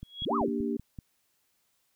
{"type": "tone with exponential growth", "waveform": "sine", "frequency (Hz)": 3322, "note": "G#7", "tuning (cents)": 0, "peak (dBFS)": -28, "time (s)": [0.02, 0.25], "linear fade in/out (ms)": 2, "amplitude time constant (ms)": 49}
{"type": "click train", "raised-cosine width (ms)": 5, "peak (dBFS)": -28, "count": 6, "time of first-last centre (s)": [0.03, 0.988], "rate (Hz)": 5.22}
{"type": "linear two-way sweep", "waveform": "sine", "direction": "up then down", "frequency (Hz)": [77.9, 1295, 77.9], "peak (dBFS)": -27, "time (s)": [0.25, 0.49], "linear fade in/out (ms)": 20, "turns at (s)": 0.36}
{"type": "chord", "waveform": "sine", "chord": "G minor", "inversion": "first", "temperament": "equal with one note detuned", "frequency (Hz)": [233.1, 293.7, 393.8], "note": ["Bb3", "D4", "G4"], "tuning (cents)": [0, 0, 8], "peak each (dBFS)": [-31, -33, -33], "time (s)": [0.3, 0.77], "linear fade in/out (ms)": 5}
{"effects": ["white hiss -73 dBFS RMS until 1.95 s"]}